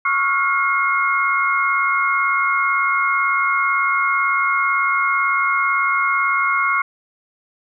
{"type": "tone cluster", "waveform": "sine", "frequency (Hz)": [1109, 1342, 1420, 2149], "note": ["C#6", "E6", "F6", "C7"], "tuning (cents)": [0, 31, 28, 46], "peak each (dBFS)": [-19, -26, -21, -20], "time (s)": [0.05, 6.82], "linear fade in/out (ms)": 5, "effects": []}